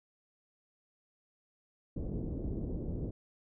pink low-pass noise, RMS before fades -37 dBFS, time 1.96-3.11 s, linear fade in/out 5 ms, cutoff 430 Hz, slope 24 dB/octave, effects none

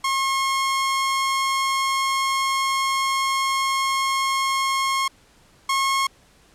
sawtooth tone pair in turn, 1079 / 1084.4 Hz, C#6 / C#6, -47 / -38 cents, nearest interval unison, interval 9 cents, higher second, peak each -16 / -15 dBFS, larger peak second, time 0.04-5.08 / 5.69-6.07 s, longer first, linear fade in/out 5 ms, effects pink hiss -55 dBFS RMS until 6.54 s + low-pass 10000 Hz 12 dB/octave

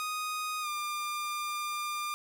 sawtooth tone with pitch glide, 1244.5 to 1198.6 Hz, D#6 to D6, 0 to +35 cents, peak -29 dBFS, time 0-2.14 s, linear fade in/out 0 ms, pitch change -65 cents, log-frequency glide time 0.61-0.68 s, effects none

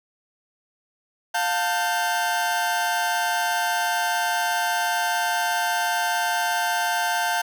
40% pulse tone cluster, 706 / 891 / 1555 Hz, F5 / A5 / G6, +19 / +22 / -14 cents, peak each -25 dBFS, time 1.34-7.42 s, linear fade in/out 10 ms, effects none

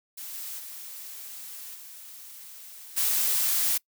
blue noise with level steps, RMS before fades -39 / -37 / -41 / -45 / -25 dBFS, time 0.17-3.78 s, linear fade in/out 10 ms, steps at 0.33 / 0.58 / 1.74 / 2.96 s, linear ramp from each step 20 ms, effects noise-tail reverb RT60 0.1 s tail -24 dB re dry

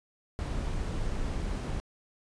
brown noise, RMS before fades -32 dBFS, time 0.39-1.8 s, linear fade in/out 0 ms, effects resampled to 22050 Hz

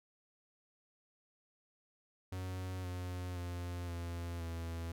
45% pulse tone with pitch steps, 92.5 / 90.18 / 87.92 / 85.71 / 83.56 Hz, F#2 / F#2 / F2 / F2 / E2, 0 / -44 / +12 / -32 / +24 cents, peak -39 dBFS, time 2.32-4.92 s, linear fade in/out 5 ms, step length 520 ms, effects none

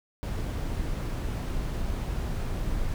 brown noise, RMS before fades -30 dBFS, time 0.23-2.94 s, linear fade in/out 0 ms, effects none

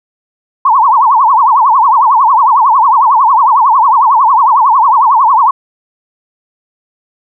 sine tone with vibrato, 987.8 Hz, B5, in tune, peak -4 dBFS, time 0.65-5.51 s, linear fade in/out 5 ms, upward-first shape triangle, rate 11 Hz, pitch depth 280 cents each way, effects none

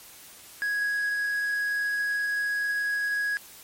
triangle tone, 1661.2 Hz, G#6, in tune, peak -23 dBFS, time 0.62-3.37 s, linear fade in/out 0 ms, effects white hiss -48 dBFS RMS until 3.63 s + MP3 64 kbps

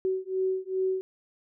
sine beating tone pair, 375.6 / 378.1 Hz, F#4 / F#4, +26 / +38 cents, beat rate 2.5 Hz, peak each -29 dBFS, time 0.05-1.01 s, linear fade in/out 0 ms, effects none

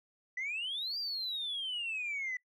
sine exponential two-way sweep, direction up then down, 1959 to 4817 to 1970 Hz, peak -33 dBFS, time 0.37-2.37 s, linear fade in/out 5 ms, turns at 0.98 s, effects noise-tail reverb RT60 0.1 s tail -21 dB re dry + tanh soft clip ceiling -31 dBFS

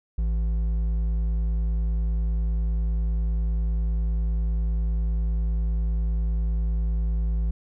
triangle tone with hard clipping, 55 Hz, A1, in tune, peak -23 dBFS, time 0.18-7.51 s, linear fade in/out 5 ms, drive 9 dB, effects none

